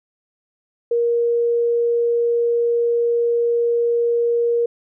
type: tone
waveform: sine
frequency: 471.2 Hz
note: A#4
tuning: 19 cents sharp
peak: -15 dBFS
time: 0.91-4.66 s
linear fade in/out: 5 ms
effects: none